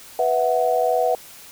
sine chord, B suspended fourth, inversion none, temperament just, 493.9 / 658.5 / 740.8 Hz, B4 / E5 / F#5, 0 / -2 / +2 cents, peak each -21 dBFS, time 0.19-1.15 s, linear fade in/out 2 ms, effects white hiss -43 dBFS RMS until 1.51 s

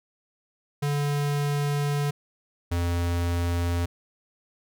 square tone pair in turn, 144.5 / 86.42 Hz, D3 / F2, -28 / -18 cents, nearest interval major sixth, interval 890 cents, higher first, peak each -24 dBFS, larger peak neither, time 0.82-2.11 / 2.71-3.86 s, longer first, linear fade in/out 10 ms, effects none

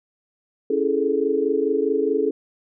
sine chord, A major seventh, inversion first, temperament equal, 277.2 / 329.6 / 415.3 / 440 Hz, C#4 / E4 / G#4 / A4, 0 / 0 / 0 / 0 cents, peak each -26 / -27 / -22 / -22 dBFS, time 0.7-2.31 s, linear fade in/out 5 ms, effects none

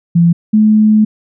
sine tone pair in turn, 170 / 214.7 Hz, F3 / A3, -46 / -42 cents, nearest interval major third, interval 404 cents, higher second, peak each -5 dBFS, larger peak neither, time 0.15-0.33 / 0.53-1.05 s, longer second, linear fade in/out 10 ms, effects none

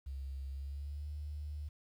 sine tone with pitch glide, 67.8 to 74.36 Hz, C#2 to D2, -38 to +22 cents, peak -39 dBFS, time 0.06-1.69 s, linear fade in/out 10 ms, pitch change +160 cents, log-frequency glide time 0.5-1.08 s, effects 11-bit

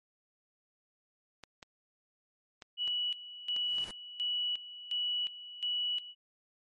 clicks, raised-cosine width 0.2 ms, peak -29 dBFS, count 6, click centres 1.437 / 1.628 / 2.622 / 2.877 / 3.564 / 3.784 s
sine tone with tremolo, 2942 Hz, F#7, 11 cents flat, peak -30 dBFS, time 2.77-6.15 s, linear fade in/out 50 ms, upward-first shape square, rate 1.4 Hz, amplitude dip 80%
pink noise with exponential growth, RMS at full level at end -45 dBFS, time 3.48-3.91 s, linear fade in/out 2 ms, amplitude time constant 92 ms
effects MP3 48 kbps

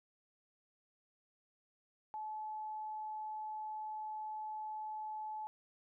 sine tone, 861 Hz, A5, 38 cents flat, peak -40 dBFS, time 2.14-5.47 s, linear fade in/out 0 ms, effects none

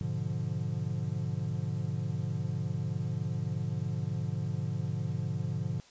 triangle chord, G# diminished seventh, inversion none, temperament equal, 103.83 / 123.47 / 146.83 / 174.61 Hz, G#2 / B2 / D3 / F3, 0 / 0 / 0 / 0 cents, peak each -34 / -34 / -33 / -36 dBFS, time 0.01-5.8 s, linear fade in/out 0 ms, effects white hiss -58 dBFS RMS until 5.9 s + resampled to 16000 Hz

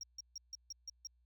sine tone bursts, 5600 Hz, F8, 4 cents sharp, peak -40 dBFS, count 7, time 0.01-1.071 s, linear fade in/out 2 ms, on 23 ms, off 150 ms, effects tanh soft clip ceiling -41 dBFS + added 60 Hz sine -69 dBFS peak until 1.25 s

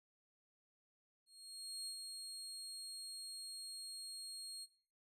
30% pulse tone with ADSR envelope, 4260 Hz, C8, 30 cents sharp, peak -39 dBFS, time 1.26-4.67 s, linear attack 610 ms, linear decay 88 ms, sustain -4 dB, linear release 39 ms, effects noise-tail reverb RT60 0.5 s tail -21 dB re dry + resampled to 32000 Hz

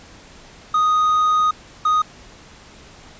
triangle tone bursts at uneven times, 1244.5 Hz, D#6, in tune, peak -12 dBFS, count 2, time 0.74-1.51 / 1.85-2.02 s, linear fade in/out 5 ms, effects pink hiss -44 dBFS RMS until 3.19 s + resampled to 16000 Hz

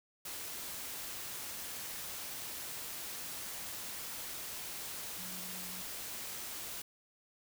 sine tone in noise, 182.9 Hz, F#3, 20 cents flat, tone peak -51 dBFS, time 5.18-5.82 s, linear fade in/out 5 ms, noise white, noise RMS -43 dBFS, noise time 0.25-6.82 s, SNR -11 dB, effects none

